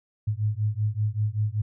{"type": "beating tone pair", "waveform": "sine", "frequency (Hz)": [103.83, 109.03], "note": ["G#2", "A2"], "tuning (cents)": [0, -15], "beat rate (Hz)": 5.2, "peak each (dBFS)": -26, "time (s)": [0.27, 1.62], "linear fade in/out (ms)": 10, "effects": []}